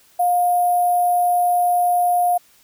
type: tone with sample-and-hold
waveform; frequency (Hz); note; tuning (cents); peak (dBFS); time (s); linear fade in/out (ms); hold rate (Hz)
sine; 710; F5; +28; -14; 0.19-2.38; 10; 11025
effects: white hiss -54 dBFS RMS until 2.63 s